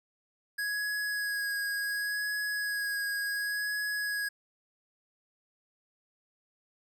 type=tone with vibrato; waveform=square; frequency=1661.2 Hz; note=G#6; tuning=in tune; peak=-31 dBFS; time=0.58-4.29 s; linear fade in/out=10 ms; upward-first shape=sine; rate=0.69 Hz; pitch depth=18 cents each way; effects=none